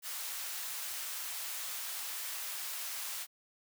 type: high-pass noise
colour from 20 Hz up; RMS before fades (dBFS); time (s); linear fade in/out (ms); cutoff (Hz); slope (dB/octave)
white; -40; 0.02-3.27; 50; 860; 12
effects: none